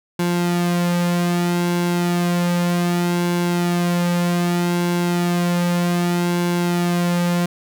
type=tone with flanger; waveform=sawtooth; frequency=174.7 Hz; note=F3; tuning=1 cent sharp; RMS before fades=-19 dBFS; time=0.19-7.46 s; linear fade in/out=5 ms; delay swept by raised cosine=1.6 to 4.1 ms; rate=0.32 Hz; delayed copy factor=-0.55; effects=none